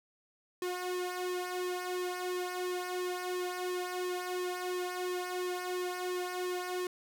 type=tone with flanger; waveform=sawtooth; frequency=361.6 Hz; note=F#4; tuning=40 cents flat; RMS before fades=-36 dBFS; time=0.62-6.87 s; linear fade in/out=2 ms; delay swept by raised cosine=1.4 to 2.5 ms; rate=2.9 Hz; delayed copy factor=-0.7; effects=none